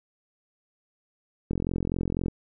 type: click train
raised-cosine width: 3 ms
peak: -15 dBFS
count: 35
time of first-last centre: 1.51-2.283 s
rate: 44 Hz
effects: none